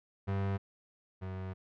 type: tone pair in turn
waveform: 35% pulse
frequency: 98 / 93.94 Hz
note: G2 / F#2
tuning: 0 / +27 cents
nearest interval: minor second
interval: 73 cents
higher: first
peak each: -29 / -36 dBFS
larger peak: first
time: 0.27-0.58 / 1.21-1.54 s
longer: second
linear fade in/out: 20 ms
effects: low-pass 2000 Hz 12 dB/octave

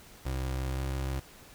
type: tone with pitch glide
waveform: 30% pulse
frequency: 65.41 to 66.67 Hz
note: C2 to C2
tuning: 0 to +33 cents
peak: -28 dBFS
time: 0.25-1.2 s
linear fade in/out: 10 ms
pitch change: +33 cents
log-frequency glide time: 0.68-0.83 s
effects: pink hiss -53 dBFS RMS until 1.54 s

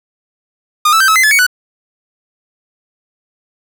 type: tone with pitch steps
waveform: 45% pulse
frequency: 1219 / 1315 / 1558 / 1294 / 2053 / 1723 / 2236 / 1484 Hz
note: D#6 / E6 / G6 / E6 / C7 / A6 / C#7 / F#6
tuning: -36 / -5 / -11 / -32 / -33 / -37 / +14 / +5 cents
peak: -7 dBFS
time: 0.85-1.466 s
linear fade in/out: 5 ms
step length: 77 ms
effects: none

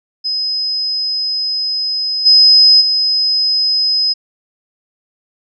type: tone with level steps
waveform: sine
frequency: 5060 Hz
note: D#8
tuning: 28 cents sharp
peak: -15 / -4 / -11 dBFS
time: 0.24-4.14 s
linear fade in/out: 20 ms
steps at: 2.25 / 2.8 s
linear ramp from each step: 20 ms
effects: none

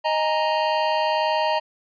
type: chord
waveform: square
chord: D# suspended fourth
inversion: none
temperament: equal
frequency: 622.3 / 830.6 / 932.3 Hz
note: D#5 / G#5 / A#5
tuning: 0 / 0 / 0 cents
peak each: -24 / -29 / -23 dBFS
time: 0.04-1.6 s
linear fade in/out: 20 ms
effects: resampled to 11025 Hz

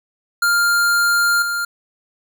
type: tone with level steps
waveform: square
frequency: 1400 Hz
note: F6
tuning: 4 cents sharp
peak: -14 / -20 dBFS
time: 0.42-1.65 s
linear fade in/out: 5 ms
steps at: 1.42 s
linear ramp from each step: 2 ms
effects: none

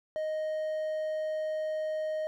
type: tone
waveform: triangle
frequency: 622.3 Hz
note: D#5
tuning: in tune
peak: -28 dBFS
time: 0.16-2.27 s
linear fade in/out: 0 ms
effects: none

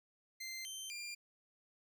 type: tone with pitch steps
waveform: 20% pulse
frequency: 2083 / 3110 / 2392 Hz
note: C7 / G7 / D7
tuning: -8 / -14 / +31 cents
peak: -38 dBFS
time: 0.4-1.15 s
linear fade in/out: 10 ms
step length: 250 ms
effects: none

